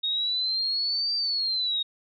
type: exponential two-way sweep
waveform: sine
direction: up then down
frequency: 3729 to 4699 to 3729 Hz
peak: -24 dBFS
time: 0.03-1.83 s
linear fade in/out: 10 ms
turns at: 1.15 s
effects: none